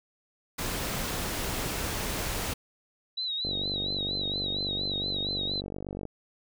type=noise; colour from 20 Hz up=pink; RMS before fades=-32 dBFS; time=0.58-2.54 s; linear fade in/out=10 ms
type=tone with vibrato; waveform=sine; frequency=3898 Hz; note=B7; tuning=23 cents flat; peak=-29 dBFS; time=3.17-5.61 s; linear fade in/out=10 ms; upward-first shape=sine; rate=4.3 Hz; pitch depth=79 cents each way
type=click train; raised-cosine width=2 ms; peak=-23 dBFS; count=127; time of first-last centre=3.45-6.053 s; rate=48.4 Hz
effects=none